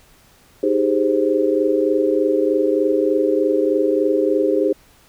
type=chord; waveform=sine; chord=Ab major seventh; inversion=second; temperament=equal; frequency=311.1 / 392 / 415.3 / 523.3 Hz; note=Eb4 / G4 / Ab4 / C5; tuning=0 / 0 / 0 / 0 cents; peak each=-20 dBFS; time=0.63-4.73 s; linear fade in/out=5 ms; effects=pink hiss -52 dBFS RMS until 5.08 s